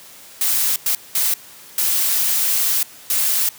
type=noise bursts at uneven times; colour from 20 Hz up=blue; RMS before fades=-18 dBFS; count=5; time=0.41-0.76 / 0.86-0.95 / 1.15-1.34 / 1.78-2.83 / 3.1-3.49 s; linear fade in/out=2 ms; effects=white hiss -42 dBFS RMS until 3.58 s + high-pass 80 Hz 12 dB/octave